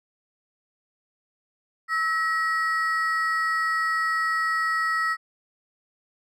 triangle ring-modulated tone, 1605 Hz, G6, 40 cents sharp, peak -17 dBFS, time 1.88-5.17 s, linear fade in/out 50 ms, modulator 302 Hz, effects none

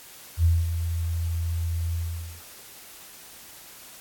sine tone with ADSR envelope, 83.6 Hz, E2, 25 cents sharp, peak -15 dBFS, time 0.37-2.42 s, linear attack 71 ms, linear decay 220 ms, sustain -9 dB, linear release 490 ms, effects white hiss -46 dBFS RMS until 4 s + AAC 64 kbps

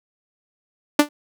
sawtooth tone with exponential decay, 294.5 Hz, D4, 5 cents sharp, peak -3 dBFS, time 0.99-1.09 s, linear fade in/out 5 ms, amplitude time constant 20 ms, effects none

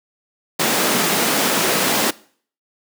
pink high-pass noise, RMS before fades -18 dBFS, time 0.59-2.11 s, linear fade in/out 10 ms, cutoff 190 Hz, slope 24 dB/octave, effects noise-tail reverb RT60 0.5 s tail -21 dB re dry

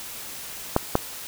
clicks, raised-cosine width 1 ms, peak -3 dBFS, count 2, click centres 0.764 / 0.954 s, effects white hiss -37 dBFS RMS until 1.27 s

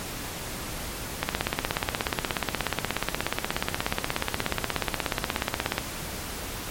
click train, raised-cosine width 0.3 ms, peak -7 dBFS, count 77, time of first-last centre 1.23-5.781 s, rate 16.7 Hz, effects pink hiss -35 dBFS RMS until 6.7 s + MP3 64 kbps

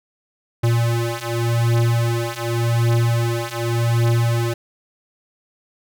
square beating tone pair, 116.54 / 117.41 Hz, A#2 / A#2, 0 / +13 cents, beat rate 0.87 Hz, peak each -21 / -20 dBFS, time 0.63-4.54 s, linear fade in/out 10 ms, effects none

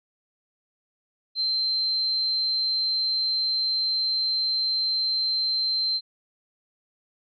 sine tone, 4119 Hz, C8, 28 cents flat, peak -22 dBFS, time 1.35-6.01 s, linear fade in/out 50 ms, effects none

